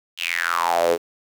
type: tone with high-pass filter sweep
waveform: sawtooth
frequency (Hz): 85.4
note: F2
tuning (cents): -38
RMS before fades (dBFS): -21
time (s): 0.17-0.98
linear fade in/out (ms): 50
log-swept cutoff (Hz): 3100 to 410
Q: 6.9
effects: 8-bit